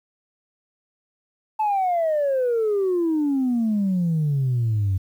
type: exponential sweep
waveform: sine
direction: down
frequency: 880 to 92.5 Hz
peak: -17 dBFS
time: 1.59-4.98 s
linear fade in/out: 10 ms
effects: tanh soft clip ceiling -16 dBFS + 9-bit